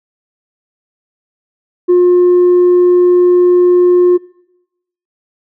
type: tone with tanh clipping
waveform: triangle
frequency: 356.7 Hz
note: F4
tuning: 37 cents sharp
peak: -5 dBFS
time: 1.88-4.18 s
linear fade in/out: 20 ms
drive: 6 dB
effects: noise-tail reverb RT60 0.9 s tail -24 dB re dry